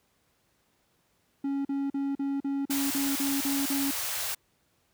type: tone bursts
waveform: triangle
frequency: 277.3 Hz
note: C#4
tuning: 1 cent sharp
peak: -25 dBFS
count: 10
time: 1.44-3.909 s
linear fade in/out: 5 ms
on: 210 ms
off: 41 ms
type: band-stop noise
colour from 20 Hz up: white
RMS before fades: -32 dBFS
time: 2.7-4.35 s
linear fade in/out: 10 ms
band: 110 to 510 Hz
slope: 24 dB/octave
effects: pink hiss -70 dBFS RMS until 4.93 s + high-pass 60 Hz 12 dB/octave